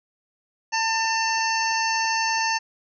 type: harmonic tone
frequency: 897 Hz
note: A5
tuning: 33 cents sharp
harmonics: 1 / 2 / 3 / 5 / 6 / 7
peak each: -24 / -27 / -29 / -31 / -32 / -32 dBFS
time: 0.72-2.59 s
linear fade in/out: 20 ms
effects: none